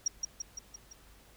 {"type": "tone with echo", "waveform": "sine", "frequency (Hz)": 5660, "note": "F8", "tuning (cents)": 22, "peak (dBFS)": -25, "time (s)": [0.06, 0.08], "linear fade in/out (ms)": 5, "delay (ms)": 170, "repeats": 5, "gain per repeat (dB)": -4, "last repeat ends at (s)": 0.93, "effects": ["added 50 Hz sine -60 dBFS peak until 1.36 s", "pink hiss -60 dBFS RMS until 1.36 s"]}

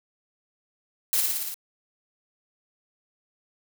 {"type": "noise with echo", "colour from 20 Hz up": "blue", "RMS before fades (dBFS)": -23, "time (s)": [1.13, 1.2], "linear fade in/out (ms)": 0, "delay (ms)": 57, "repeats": 6, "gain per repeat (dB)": -2, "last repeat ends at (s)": 1.542, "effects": []}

